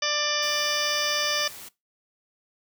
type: harmonic tone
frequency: 592 Hz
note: D5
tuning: 14 cents sharp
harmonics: 1 / 2 / 3 / 4 / 5 / 6 / 8 / 9 / 10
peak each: -32 / -32 / -32 / -32 / -32 / -32 / -32 / -32 / -32 dBFS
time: 0.02-1.48 s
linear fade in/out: 5 ms
type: noise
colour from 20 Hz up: white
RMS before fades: -42 dBFS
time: 0.42-1.69 s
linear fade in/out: 10 ms
effects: noise-tail reverb RT60 0.2 s tail -19 dB re dry